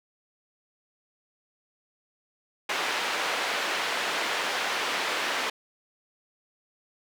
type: band-pass noise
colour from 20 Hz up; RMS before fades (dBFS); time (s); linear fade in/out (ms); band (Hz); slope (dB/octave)
white; -29; 2.69-5.5; 5; 410 to 2700; 12
effects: none